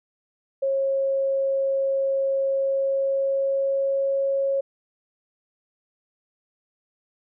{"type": "tone with pitch glide", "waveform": "sine", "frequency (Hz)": [543, 547.7], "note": ["C#5", "C#5"], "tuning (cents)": [-36, -21], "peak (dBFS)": -20, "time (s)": [0.62, 4.61], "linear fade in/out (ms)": 10, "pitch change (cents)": 15, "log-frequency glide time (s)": [2.47, 4.18], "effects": []}